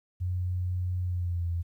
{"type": "tone with pitch glide", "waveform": "sine", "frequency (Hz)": [90.5, 85.42], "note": ["F#2", "F2"], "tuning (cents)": [-38, -38], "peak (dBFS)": -27, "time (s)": [0.2, 1.63], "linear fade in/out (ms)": 20, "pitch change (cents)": -100, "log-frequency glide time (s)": [1.04, 1.49], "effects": ["11-bit"]}